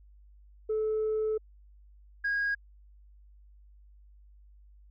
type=tone pair in turn; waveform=sine; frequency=434 / 1638.6 Hz; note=A4 / G#6; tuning=-24 / -24 cents; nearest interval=octave + major seventh; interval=2300 cents; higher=second; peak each=-25 dBFS; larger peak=neither; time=0.69-1.38 / 2.24-2.55 s; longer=first; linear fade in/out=10 ms; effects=tanh soft clip ceiling -24 dBFS + added 50 Hz sine -53 dBFS peak until 4.9 s